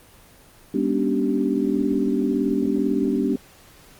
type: tone cluster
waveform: sine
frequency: 200.8 / 243.6 / 285.4 / 303.3 / 386.6 Hz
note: G3 / B3 / D4 / D#4 / G4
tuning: +42 / -24 / -49 / -44 / -24 cents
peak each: -26 / -24 / -23 / -31 / -26 dBFS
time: 0.74-3.36 s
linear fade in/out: 5 ms
effects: pink hiss -50 dBFS RMS until 3.99 s + Opus 24 kbps